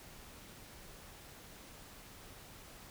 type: silence
effects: pink hiss -54 dBFS RMS until 2.9 s